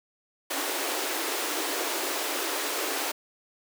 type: high-pass noise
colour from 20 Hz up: pink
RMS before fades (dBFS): -30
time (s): 0.5-3.12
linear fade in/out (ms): 10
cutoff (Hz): 280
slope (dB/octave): 96
effects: none